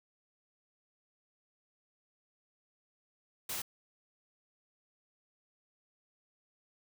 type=noise; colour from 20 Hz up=white; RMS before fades=-38 dBFS; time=3.49-3.62 s; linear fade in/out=5 ms; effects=none